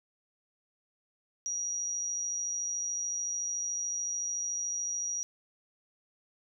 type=tone with amplitude modulation; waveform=sine; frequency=5760 Hz; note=F#8; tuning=47 cents flat; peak=-30 dBFS; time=1.46-5.23 s; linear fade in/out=0 ms; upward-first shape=sine; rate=53.7 Hz; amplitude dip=25%; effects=none